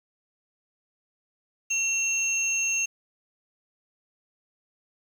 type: tone pair together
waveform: sine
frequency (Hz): 2723 / 6396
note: F7 / G8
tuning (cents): -44 / +34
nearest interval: octave + minor third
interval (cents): 1478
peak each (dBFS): -26 / -25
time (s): 1.7-2.86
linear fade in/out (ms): 10
effects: tanh soft clip ceiling -15 dBFS + 8-bit